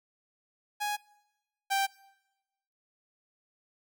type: tone pair in turn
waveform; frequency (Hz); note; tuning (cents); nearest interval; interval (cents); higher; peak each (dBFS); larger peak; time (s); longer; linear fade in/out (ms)
sawtooth; 830.6 / 784; G#5 / G5; 0 / 0; minor second; 100; first; -26 / -22; second; 0.8-0.97 / 1.7-1.87; neither; 20
effects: noise-tail reverb RT60 1.0 s tail -23 dB re dry